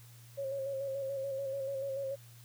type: tone with vibrato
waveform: sine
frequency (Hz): 545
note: C#5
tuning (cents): -29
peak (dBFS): -34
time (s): 0.37-2.16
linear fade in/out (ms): 20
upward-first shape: square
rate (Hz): 6.9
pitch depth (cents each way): 31
effects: added 118 Hz sine -53 dBFS peak until 2.44 s + white hiss -60 dBFS RMS until 2.44 s